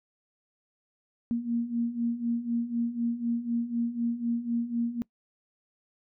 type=beating tone pair; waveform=sine; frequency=232.4 / 236.4 Hz; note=A#3 / A#3; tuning=-5 / +24 cents; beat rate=4 Hz; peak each=-32 / -28 dBFS; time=1.31-5.02 s; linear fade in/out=0 ms; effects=noise-tail reverb RT60 0.1 s tail -23 dB re dry